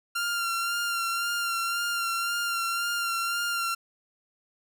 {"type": "tone with vibrato", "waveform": "sawtooth", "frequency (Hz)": 1385, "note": "F6", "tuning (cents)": -15, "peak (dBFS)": -23, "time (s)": [0.15, 3.75], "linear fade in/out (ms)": 10, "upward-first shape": "sine", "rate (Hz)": 1.9, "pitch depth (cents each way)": 26, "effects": []}